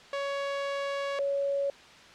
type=tone pair in turn; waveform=sawtooth / sine; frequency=559 / 559 Hz; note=C#5 / C#5; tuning=+14 / +14 cents; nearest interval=unison; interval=0 cents; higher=neither; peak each=-26 / -26 dBFS; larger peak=neither; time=0.13-1.19 / 1.19-1.7 s; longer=first; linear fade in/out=2 ms; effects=white hiss -51 dBFS RMS until 2.14 s + low-pass 4000 Hz 12 dB/octave